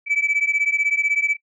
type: beating tone pair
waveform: sine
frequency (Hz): 2296 / 2312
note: D7 / D7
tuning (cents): -40 / -28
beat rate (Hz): 16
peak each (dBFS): -19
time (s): 0.06-1.37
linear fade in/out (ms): 50
effects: noise-tail reverb RT60 0.1 s tail -22 dB re dry + tanh soft clip ceiling -13 dBFS